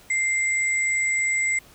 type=tone pair together; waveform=sine; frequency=2093 / 7870 Hz; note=C7 / B8; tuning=0 / -7 cents; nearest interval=octave + major seventh; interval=2293 cents; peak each=-21 / -27 dBFS; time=0.1-1.59 s; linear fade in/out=5 ms; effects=pink hiss -51 dBFS RMS until 1.74 s